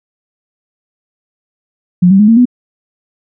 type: tone with pitch steps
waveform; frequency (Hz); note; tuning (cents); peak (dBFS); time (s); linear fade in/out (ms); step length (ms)
sine; 178.6 / 193.64 / 210 / 227.6 / 246.8; F3 / G3 / G#3 / A#3 / B3; +39 / -21 / +19 / -41 / -1; -3; 2.02-2.455; 10; 87
effects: none